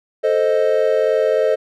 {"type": "chord", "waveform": "triangle", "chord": "A diminished", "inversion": "none", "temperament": "equal", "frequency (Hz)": [440, 523.3, 622.3], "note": ["A4", "C5", "Eb5"], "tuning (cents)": [0, 0, 0], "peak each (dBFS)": -16, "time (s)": [0.23, 1.56], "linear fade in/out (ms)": 20, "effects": []}